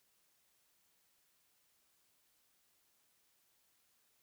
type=silence; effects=white hiss -75 dBFS RMS until 4.22 s